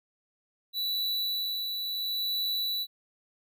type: tone with tremolo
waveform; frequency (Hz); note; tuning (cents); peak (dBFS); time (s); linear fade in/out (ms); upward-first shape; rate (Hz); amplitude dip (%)
square; 3951; B7; 0; -28; 0.73-2.87; 50; sine; 0.72; 35
effects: none